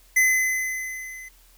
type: tone with level ramp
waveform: square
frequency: 2033 Hz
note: B6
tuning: 50 cents sharp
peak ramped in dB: -15 to -39 dBFS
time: 0.16-1.29 s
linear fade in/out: 10 ms
effects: added 41 Hz sine -54 dBFS peak until 1.57 s + white hiss -57 dBFS RMS until 1.57 s